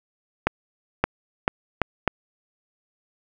accelerating click train, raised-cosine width 0.5 ms, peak -3 dBFS, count 5, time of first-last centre 0.47-2.077 s, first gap 570 ms, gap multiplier 0.77, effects none

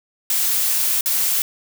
blue noise with dropouts, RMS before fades -19 dBFS, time 0.3-1.42 s, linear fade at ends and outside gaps 1 ms, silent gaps 1.009-1.059 s, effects none

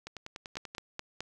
two click trains, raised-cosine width 0.2 ms, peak -19 / -24 dBFS, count 4 / 8, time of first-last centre 0.57-1.206 / 0.07-0.75 s, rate 4.72 / 10.3 Hz, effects none

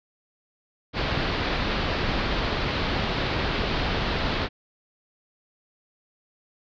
pink low-pass noise, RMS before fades -26 dBFS, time 0.93-4.49 s, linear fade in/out 50 ms, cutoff 4600 Hz, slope 48 dB/octave, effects none

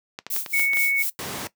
clicks, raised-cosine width 0.2 ms, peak -15 dBFS, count 7, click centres 0.189 / 0.266 / 0.364 / 0.462 / 0.596 / 0.734 / 0.771 s
violet noise with tremolo, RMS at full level -25 dBFS, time 0.3-1.1 s, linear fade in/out 5 ms, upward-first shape sine, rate 4.3 Hz, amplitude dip 90%
sine tone, 2217 Hz, C#7, in tune, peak -19 dBFS, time 0.53-1.03 s, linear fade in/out 10 ms
pink noise, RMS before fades -31 dBFS, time 1.19-1.47 s, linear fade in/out 0 ms
effects noise-tail reverb RT60 0.1 s tail -17 dB re dry + high-pass 150 Hz 12 dB/octave

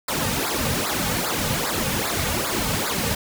pink noise with flanger, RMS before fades -24 dBFS, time 0.08-3.15 s, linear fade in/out 5 ms, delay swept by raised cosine 0.33 to 3.03 ms, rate 2.5 Hz, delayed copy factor -1, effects none

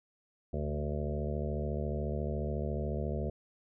harmonic tone with a mistuned harmonic, 74.1 Hz, D2, 16 cents sharp, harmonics 1 / 2 / 3 / 5 / 6 / 7 / 8 / 9, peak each -35 / -38 / -40 / -42 / -43 / -43 / -44 / -45 dBFS, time 0.53-3.3 s, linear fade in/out 5 ms, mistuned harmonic 2, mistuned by -28 cents, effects none

